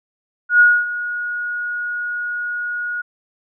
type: tone with ADSR envelope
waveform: sine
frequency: 1447 Hz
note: F#6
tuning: 39 cents flat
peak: -6 dBFS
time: 0.49-3.02 s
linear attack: 110 ms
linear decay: 250 ms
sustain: -15 dB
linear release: 13 ms
effects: none